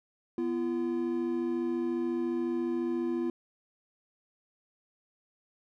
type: tone pair together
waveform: triangle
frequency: 246.9 / 341.2 Hz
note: B3 / F4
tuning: 0 / -40 cents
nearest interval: tritone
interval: 560 cents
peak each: -31 / -28 dBFS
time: 0.38-3.3 s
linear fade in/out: 2 ms
effects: none